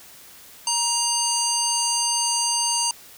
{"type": "harmonic tone with a mistuned harmonic", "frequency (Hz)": 940, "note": "A#5", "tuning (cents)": 14, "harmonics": [1, 3, 5, 7, 9, 10], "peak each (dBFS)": [-27, -30, -26, -25, -27, -31], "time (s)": [0.67, 2.91], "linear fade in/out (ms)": 2, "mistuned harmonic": 7, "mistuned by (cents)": -75, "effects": ["white hiss -46 dBFS RMS until 3.17 s"]}